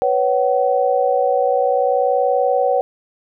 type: chord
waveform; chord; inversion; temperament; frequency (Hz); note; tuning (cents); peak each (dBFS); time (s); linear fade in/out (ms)
sine; B suspended second; none; equal with one note detuned; 493.9 / 554.4 / 756.4; B4 / C#5 / F#5; 0 / 0 / +38; -18; 0.02-2.81; 0
effects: none